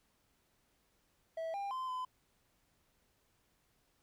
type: tone with pitch steps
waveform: triangle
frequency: 652 / 799 / 1034 / 1016 Hz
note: E5 / G5 / C6 / B5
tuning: -19 / +33 / -21 / +49 cents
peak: -35 dBFS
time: 1.37-2.05 s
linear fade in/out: 5 ms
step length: 170 ms
effects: pink hiss -75 dBFS RMS until 4.02 s